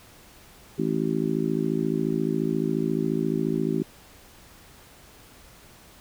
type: harmonic tone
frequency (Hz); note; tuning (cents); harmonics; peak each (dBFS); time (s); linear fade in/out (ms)
54.3; A1; -22; 3 / 4 / 5 / 6 / 7; -29 / -29 / -29 / -29 / -29; 0.78-3.83; 10
effects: pink hiss -51 dBFS RMS until 6 s